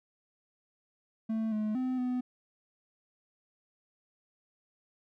triangle tone with pitch steps, 221.8 / 213.9 / 256 / 250.4 Hz, A3 / A3 / C4 / B3, +14 / -49 / -38 / +24 cents, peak -27 dBFS, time 1.29-2.21 s, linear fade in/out 10 ms, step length 230 ms, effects none

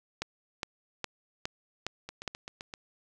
two click trains, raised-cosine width 0.2 ms, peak -15 / -23 dBFS, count 6 / 6, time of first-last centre 0.22-2.278 / 2.09-2.739 s, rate 2.43 / 7.71 Hz, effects none

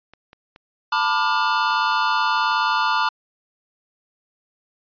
clicks, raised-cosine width 0.3 ms, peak -28 dBFS, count 10, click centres 0.136 / 0.331 / 0.561 / 1.045 / 1.706 / 1.743 / 1.921 / 2.381 / 2.44 / 2.518 s
square chord, B half-diminished seventh, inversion third, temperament just, 889 / 987.8 / 1185.3 / 1422.4 Hz, A5 / B5 / D6 / F6, +18 / 0 / +16 / +31 cents, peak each -24 dBFS, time 0.92-3.09 s, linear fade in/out 5 ms
effects resampled to 11025 Hz

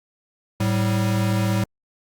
square tone pair together, 108.6 / 192.61 Hz, A2 / G3, -22 / -30 cents, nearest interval minor seventh, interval 992 cents, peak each -21 / -24 dBFS, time 0.6-1.64 s, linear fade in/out 5 ms, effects Opus 48 kbps

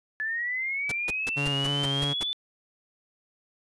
sine linear sweep, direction up, 1720 to 3520 Hz, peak -27 dBFS, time 0.2-2.33 s, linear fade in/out 0 ms
pink noise bursts, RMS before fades -33 dBFS, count 8, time 0.89-2.234 s, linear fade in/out 5 ms, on 28 ms, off 160 ms
sawtooth tone with vibrato, 140.6 Hz, C#3, 25 cents sharp, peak -24 dBFS, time 1.36-2.14 s, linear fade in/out 20 ms, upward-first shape square, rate 3.1 Hz, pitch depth 23 cents each way
effects resampled to 24000 Hz

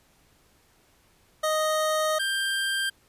25% pulse tone pair in turn, 622.3 / 1584.5 Hz, D#5 / G6, 0 / +18 cents, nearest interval octave + major third, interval 1618 cents, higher second, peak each -19 / -21 dBFS, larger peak first, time 1.43-2.19 / 2.19-2.9 s, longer first, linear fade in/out 10 ms, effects pink hiss -62 dBFS RMS until 3.08 s + resampled to 32000 Hz

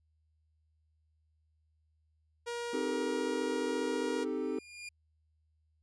sawtooth tone, 474.7 Hz, A#4, 31 cents sharp, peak -32 dBFS, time 2.46-4.25 s, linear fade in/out 20 ms
triangle chord, A half-diminished seventh, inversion first, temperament equal, 261.6 / 311.1 / 392 / 440 Hz, C4 / Eb4 / G4 / A4, 0 / 0 / 0 / 0 cents, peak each -36 dBFS, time 2.73-4.59 s, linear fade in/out 5 ms
sawtooth tone with exponential growth, 2417 Hz, D7, 49 cents sharp, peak -37 dBFS, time 4.1-4.89 s, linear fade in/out 5 ms, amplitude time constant 170 ms
effects added 78 Hz sine -70 dBFS peak until 5.82 s + resampled to 22050 Hz

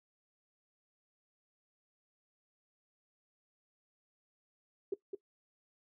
sine tone with echo, 390 Hz, G4, 9 cents flat, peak -30 dBFS, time 4.92-4.94 s, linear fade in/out 5 ms, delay 210 ms, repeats 1, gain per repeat -6 dB, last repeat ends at 5.15 s, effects noise-tail reverb RT60 0.1 s tail -18 dB re dry

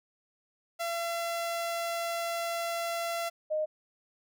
sawtooth / sine tone pair in turn, 678 / 617.2 Hz, E5 / D#5, +49 / -14 cents, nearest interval major second, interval 163 cents, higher first, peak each -27 dBFS, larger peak neither, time 0.79-3.3 / 3.5-3.66 s, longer first, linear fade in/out 20 ms, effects none

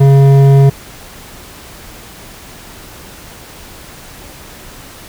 sine tone with hard clipping, 137.8 Hz, C#3, 10 cents flat, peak -5 dBFS, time 0-0.7 s, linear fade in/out 10 ms, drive 10 dB, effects pink hiss -34 dBFS RMS until 5.08 s

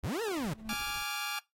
40% pulse linear two-way sweep, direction up then down, 46.25 to 476.7 to 126.8 Hz, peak -31 dBFS, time 0.03-0.54 s, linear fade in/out 10 ms, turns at 0.22 s
brown noise with tremolo, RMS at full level -48 dBFS, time 0.37-1.03 s, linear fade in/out 10 ms, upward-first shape triangle, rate 14 Hz, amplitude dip 75%
triangle tone with exponential growth, 219.2 Hz, A3, 6 cents flat, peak -31 dBFS, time 0.37-0.73 s, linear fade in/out 0 ms, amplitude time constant 77 ms
15% pulse chord, D diminished, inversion second, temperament equal, 830.6 / 1174.7 / 1396.9 Hz, Ab5 / D6 / F6, 0 / 0 / 0 cents, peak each -32 dBFS, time 0.69-1.39 s, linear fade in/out 2 ms
effects noise-tail reverb RT60 0.2 s tail -23 dB re dry + AAC 48 kbps

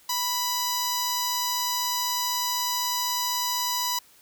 10% pulse tone with notch filter, 988 Hz, B5, in tune, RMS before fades -27 dBFS, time 0.09-3.99 s, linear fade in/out 5 ms, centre 2300 Hz, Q 0.75, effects white hiss -56 dBFS RMS until 4.21 s

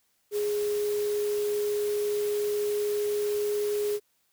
sine tone in noise, 415.3 Hz, G#4, in tune, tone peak -25 dBFS, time 0.31-4 s, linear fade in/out 50 ms, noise white, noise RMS -41 dBFS, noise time 0.31-4 s, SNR +13 dB, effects white hiss -71 dBFS RMS until 4.32 s

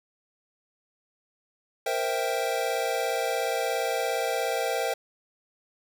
square chord, C dominant seventh, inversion third, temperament equal, 466.2 / 523.3 / 659.3 / 784 Hz, Bb4 / C5 / E5 / G5, 0 / 0 / 0 / 0 cents, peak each -32 dBFS, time 1.86-4.94 s, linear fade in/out 5 ms, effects none

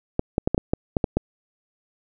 clicks, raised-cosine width 2 ms, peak -6 dBFS, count 9, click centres 0.194 / 0.381 / 0.475 / 0.546 / 0.579 / 0.735 / 0.968 / 1.042 / 1.17 s, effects none

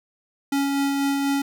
square tone with tremolo, 278.6 Hz, C#4, 9 cents sharp, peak -20 dBFS, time 0.52-1.42 s, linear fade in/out 5 ms, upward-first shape sine, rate 4.1 Hz, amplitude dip 25%, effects none

